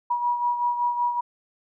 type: beating tone pair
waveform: sine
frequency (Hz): 964 / 969.3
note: B5 / B5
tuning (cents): -42 / -33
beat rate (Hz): 5.3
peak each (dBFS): -22 / -30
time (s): 0.1-1.21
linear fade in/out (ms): 10
effects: none